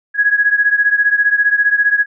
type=beating tone pair; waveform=sine; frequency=1661.2 / 1676.2 Hz; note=G#6 / G#6; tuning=0 / +16 cents; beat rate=15 Hz; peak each=-12 / -15 dBFS; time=0.14-2.06 s; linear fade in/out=50 ms; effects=none